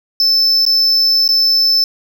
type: tone with dropouts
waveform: triangle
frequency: 5274 Hz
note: E8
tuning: in tune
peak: -8 dBFS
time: 0.2-1.84 s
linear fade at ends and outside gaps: 1 ms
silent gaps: 0.652-0.664 / 1.278-1.289 s
effects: none